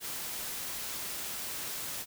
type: noise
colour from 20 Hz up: white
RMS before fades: -38 dBFS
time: 0-2.06 s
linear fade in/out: 50 ms
effects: none